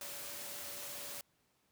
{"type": "tone in noise", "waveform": "sine", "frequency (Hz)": 575, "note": "D5", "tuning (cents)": -37, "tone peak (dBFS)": -56, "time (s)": [0.01, 1.21], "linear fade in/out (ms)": 2, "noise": "white", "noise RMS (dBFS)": -45, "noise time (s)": [0.01, 1.21], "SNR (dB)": -14, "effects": ["pink hiss -75 dBFS RMS until 1.71 s", "high-pass 80 Hz 12 dB/octave"]}